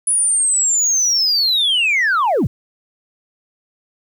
sine linear sweep, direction down, 9956 to 71 Hz, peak -11 dBFS, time 0.07-2.47 s, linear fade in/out 5 ms, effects tanh soft clip ceiling -11 dBFS + 8-bit

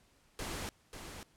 pink noise with echo, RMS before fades -40 dBFS, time 0.39-0.69 s, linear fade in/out 0 ms, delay 540 ms, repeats 1, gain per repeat -7 dB, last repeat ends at 1.23 s, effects pink hiss -68 dBFS RMS until 1.36 s + low-pass 11000 Hz 12 dB/octave

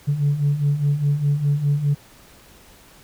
sine beating tone pair, 140.9 / 145.8 Hz, C#3 / D3, +29 / -12 cents, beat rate 4.9 Hz, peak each -22 / -17 dBFS, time 0.07-1.95 s, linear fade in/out 20 ms, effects tanh soft clip ceiling -12 dBFS + pink hiss -49 dBFS RMS until 3.03 s

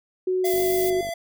sine tone, 370 Hz, F#4, in tune, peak -20 dBFS, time 0.27-1.01 s, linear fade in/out 5 ms
square tone with vibrato, 677 Hz, E5, 46 cents sharp, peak -28 dBFS, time 0.44-1.14 s, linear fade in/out 5 ms, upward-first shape sine, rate 7.3 Hz, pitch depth 16 cents each way
violet noise, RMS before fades -30 dBFS, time 0.45-0.9 s, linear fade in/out 2 ms
click train, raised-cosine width 2 ms, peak -27 dBFS, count 28, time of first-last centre 0.54-1.09 s, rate 49.1 Hz
effects none

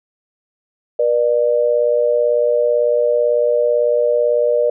sine tone pair together, 481 / 599 Hz, B4 / D5, -46 / +34 cents, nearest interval major third, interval 380 cents, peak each -15 dBFS, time 0.99-4.7 s, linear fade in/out 5 ms, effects none

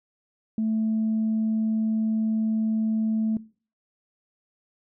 sine tone, 220 Hz, A3, in tune, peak -21 dBFS, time 0.58-3.37 s, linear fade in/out 2 ms, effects noise-tail reverb RT60 0.4 s tail -21 dB re dry + tanh soft clip ceiling -18 dBFS

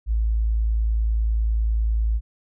sine tone, 55 Hz, A1, in tune, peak -18 dBFS, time 0.06-2.21 s, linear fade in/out 50 ms, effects none

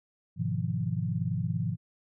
sine chord, F half-diminished seventh, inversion first, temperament just, 104.77 / 125.72 / 157.15 / 174.61 Hz, Ab2 / Cb3 / Eb3 / F3, +16 / +31 / +18 / 0 cents, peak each -33 dBFS, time 0.36-1.77 s, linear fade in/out 50 ms, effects none

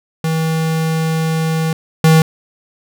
square tone pair in turn, 160.7 / 159.86 Hz, E3 / D#3, -44 / +47 cents, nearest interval unison, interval 9 cents, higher first, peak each -15 / -7 dBFS, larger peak second, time 0.24-1.73 / 2.04-2.22 s, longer first, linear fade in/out 2 ms, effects none

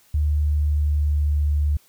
sine tone with pitch glide, 74.6 to 73.7 Hz, D2 to D2, +28 to +7 cents, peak -17 dBFS, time 0.14-1.77 s, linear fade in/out 5 ms, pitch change -21 cents, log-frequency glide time 0.26-1.39 s, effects white hiss -57 dBFS RMS until 1.88 s

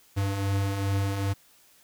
square beating tone pair, 96.5 / 99 Hz, G2 / G2, -27 / +18 cents, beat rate 2.5 Hz, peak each -35 / -26 dBFS, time 0.16-1.34 s, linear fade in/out 20 ms, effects white hiss -59 dBFS RMS until 1.83 s

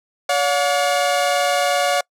sawtooth tone pair together, 570 / 718.2 Hz, C#5 / F5, +48 / +48 cents, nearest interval major third, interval 400 cents, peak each -15 dBFS, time 0.29-2.01 s, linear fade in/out 5 ms, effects noise-tail reverb RT60 0.1 s tail -26 dB re dry + low-pass 11000 Hz 12 dB/octave

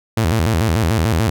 sawtooth tone with vibrato, 95.5 Hz, G2, 45 cents flat, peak -10 dBFS, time 0.17-1.3 s, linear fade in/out 5 ms, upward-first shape square, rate 6.8 Hz, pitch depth 280 cents each way, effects none

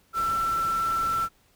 sine tone in noise, 1341 Hz, E6, 29 cents sharp, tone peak -23 dBFS, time 0.13-1.29 s, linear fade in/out 50 ms, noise pink, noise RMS -39 dBFS, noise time 0.13-1.29 s, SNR +13 dB, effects pink hiss -63 dBFS RMS until 1.55 s

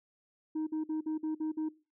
sine tone bursts, 312.5 Hz, D#4, 8 cents sharp, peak -28 dBFS, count 7, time 0.55-1.69 s, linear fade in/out 10 ms, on 120 ms, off 50 ms, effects noise-tail reverb RT60 0.3 s tail -20 dB re dry + tanh soft clip ceiling -30 dBFS

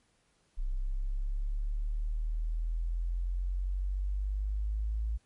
sine exponential sweep, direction up, 32 to 55 Hz, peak -29 dBFS, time 0.57-5.18 s, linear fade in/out 20 ms, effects pink hiss -71 dBFS RMS until 5.25 s + MP3 48 kbps

